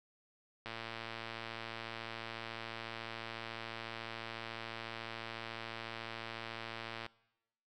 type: click train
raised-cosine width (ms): 0.3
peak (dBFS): -26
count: 731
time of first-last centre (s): 0.66-7.064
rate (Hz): 114
effects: noise-tail reverb RT60 0.9 s tail -22 dB re dry